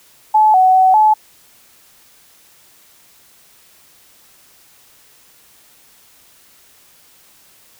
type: tone with pitch steps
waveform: sine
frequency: 861 / 747 / 752 / 860 Hz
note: A5 / F#5 / F#5 / A5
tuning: -38 / +16 / +28 / -40 cents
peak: -7 dBFS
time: 0.34-1.14 s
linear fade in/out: 10 ms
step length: 200 ms
effects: white hiss -49 dBFS RMS until 7.79 s